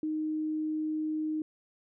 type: tone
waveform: sine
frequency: 310.1 Hz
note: D#4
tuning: 6 cents flat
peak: -29 dBFS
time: 0.03-1.42 s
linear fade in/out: 2 ms
effects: none